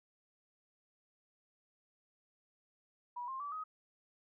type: tone with pitch steps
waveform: sine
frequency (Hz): 971 / 1058.9 / 1154.7 / 1259.2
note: B5 / C6 / D6 / D#6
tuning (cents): -30 / +20 / -30 / +20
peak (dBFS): -39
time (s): 3.16-3.64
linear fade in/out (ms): 10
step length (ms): 120
effects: none